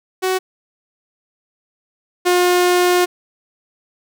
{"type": "tone pair in turn", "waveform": "sawtooth", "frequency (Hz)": [373.6, 357.5], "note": ["F#4", "F4"], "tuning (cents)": [17, 41], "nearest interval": "minor second", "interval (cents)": 76, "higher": "first", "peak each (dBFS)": [-12, -8], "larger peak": "second", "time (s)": [[0.22, 0.39], [2.25, 3.06]], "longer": "second", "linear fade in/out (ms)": 20, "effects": []}